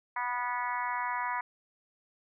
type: harmonic tone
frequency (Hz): 245.1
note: B3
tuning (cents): -13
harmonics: 3 / 4 / 5 / 6 / 7 / 8 / 9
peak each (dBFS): -42 / -32 / -40 / -42 / -41 / -40 / -44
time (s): 0.16-1.41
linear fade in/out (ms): 5
effects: none